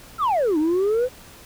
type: exponential two-way sweep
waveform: sine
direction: down then up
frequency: 1388 to 298.2 to 521 Hz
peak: -15 dBFS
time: 0.18-1.09 s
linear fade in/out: 50 ms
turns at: 0.58 s
effects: tanh soft clip ceiling -16 dBFS + pink hiss -45 dBFS RMS until 1.45 s